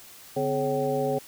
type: tone cluster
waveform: sine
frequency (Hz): 143.6 / 256.2 / 421.9 / 548 / 765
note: D3 / C4 / G#4 / C#5 / G5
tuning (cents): -39 / -36 / +27 / -20 / -42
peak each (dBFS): -33 / -32 / -28 / -28 / -31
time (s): 0.36-1.19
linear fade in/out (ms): 10
effects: white hiss -48 dBFS RMS until 1.27 s